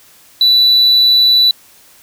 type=tone; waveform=triangle; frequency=3964 Hz; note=B7; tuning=6 cents sharp; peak=-4 dBFS; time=0.41-1.51 s; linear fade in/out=2 ms; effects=tanh soft clip ceiling -1 dBFS + white hiss -45 dBFS RMS until 2.02 s